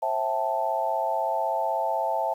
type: chord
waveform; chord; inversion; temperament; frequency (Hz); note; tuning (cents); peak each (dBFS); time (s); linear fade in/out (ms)
sine; A minor seventh; first; equal with one note detuned; 534.9 / 659.3 / 784 / 880; C5 / E5 / G5 / A5; +38 / 0 / 0 / 0; -32 / -28 / -31 / -27; 0.02-2.34; 10
effects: 9-bit